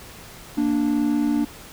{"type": "tone pair together", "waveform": "triangle", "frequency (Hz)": [233.1, 293.7], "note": ["A#3", "D4"], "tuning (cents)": [0, 0], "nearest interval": "major third", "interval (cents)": 400, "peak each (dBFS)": [-21, -18], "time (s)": [0.57, 1.45], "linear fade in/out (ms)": 10, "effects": ["pink hiss -42 dBFS RMS until 1.72 s"]}